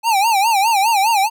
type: tone with vibrato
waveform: square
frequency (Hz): 846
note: G#5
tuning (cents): +32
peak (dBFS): -13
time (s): 0.03-1.3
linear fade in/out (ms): 50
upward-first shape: sine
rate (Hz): 4.9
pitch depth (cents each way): 170
effects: none